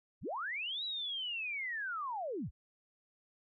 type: linear two-way sweep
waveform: sine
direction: up then down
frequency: 30.87 to 3951 to 30.87 Hz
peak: -36 dBFS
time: 0.21-2.51 s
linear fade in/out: 50 ms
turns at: 0.84 s
effects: none